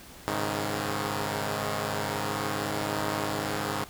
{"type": "chord", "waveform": "5% pulse", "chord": "Ab suspended fourth", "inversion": "none", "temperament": "equal with one note detuned", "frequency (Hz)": [103.83, 136.29, 155.56], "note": ["Ab2", "Db3", "Eb3"], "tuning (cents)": [0, -29, 0], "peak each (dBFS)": [-20, -23, -23], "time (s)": [0.28, 3.84], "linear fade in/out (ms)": 0, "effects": ["pink hiss -48 dBFS RMS until 3.89 s"]}